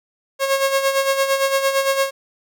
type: tone with tremolo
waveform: sawtooth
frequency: 544 Hz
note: C#5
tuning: 33 cents flat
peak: -10 dBFS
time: 0.39-2.11 s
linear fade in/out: 50 ms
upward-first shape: sine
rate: 8.8 Hz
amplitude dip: 60%
effects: none